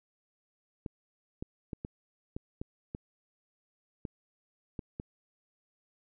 clicks, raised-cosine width 3 ms, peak -24 dBFS, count 10, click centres 0.862 / 1.425 / 1.732 / 1.849 / 2.365 / 2.615 / 2.949 / 4.052 / 4.792 / 4.999 s, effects none

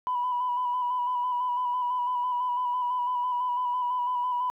sine tone with vibrato, 987.8 Hz, B5, in tune, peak -24 dBFS, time 0.07-4.5 s, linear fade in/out 0 ms, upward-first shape square, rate 6 Hz, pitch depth 25 cents each way, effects tanh soft clip ceiling -20 dBFS + 11-bit

